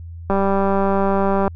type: click train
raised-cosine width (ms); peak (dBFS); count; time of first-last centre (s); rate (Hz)
1; -6; 232; 0.3-1.479; 196
effects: added 84 Hz sine -31 dBFS peak until 1.55 s